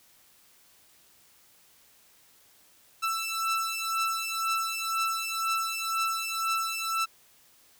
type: beating tone pair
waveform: sawtooth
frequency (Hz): 1326 / 1328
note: E6 / E6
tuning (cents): +10 / +12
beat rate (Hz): 2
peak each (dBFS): -27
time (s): 3.02-7.06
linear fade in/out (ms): 20
effects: white hiss -60 dBFS RMS until 7.79 s